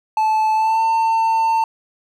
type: tone with pitch glide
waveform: triangle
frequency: 871 to 899.1 Hz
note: A5 to A5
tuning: -18 to +37 cents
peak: -12 dBFS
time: 0.17-1.64 s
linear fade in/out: 2 ms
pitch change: +55 cents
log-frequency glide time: 0.54-0.83 s
effects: none